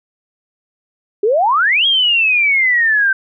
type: exponential two-way sweep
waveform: sine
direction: up then down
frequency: 392 to 3299 to 1540 Hz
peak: -10 dBFS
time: 1.23-3.13 s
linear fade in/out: 5 ms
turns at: 1.86 s
effects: none